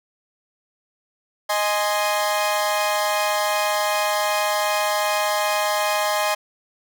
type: chord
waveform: sawtooth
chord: Ab major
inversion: second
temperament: equal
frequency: 622.3 / 830.6 / 1046.5 Hz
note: Eb5 / Ab5 / C6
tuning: 0 / 0 / 0 cents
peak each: -19 / -20 / -22 dBFS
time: 1.49-6.35 s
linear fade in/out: 10 ms
effects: none